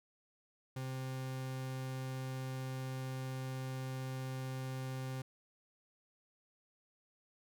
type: tone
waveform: 40% pulse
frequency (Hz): 130.81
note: C3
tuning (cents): 0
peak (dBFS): -38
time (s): 0.76-5.22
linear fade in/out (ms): 5
effects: none